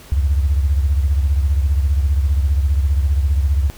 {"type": "beating tone pair", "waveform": "sine", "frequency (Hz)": [69.1, 84.1], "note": ["C#2", "E2"], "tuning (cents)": [-5, 35], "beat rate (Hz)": 15, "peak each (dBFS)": [-13, -20], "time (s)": [0.12, 3.7], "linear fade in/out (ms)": 0, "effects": ["tanh soft clip ceiling -6 dBFS", "pink hiss -42 dBFS RMS until 3.77 s"]}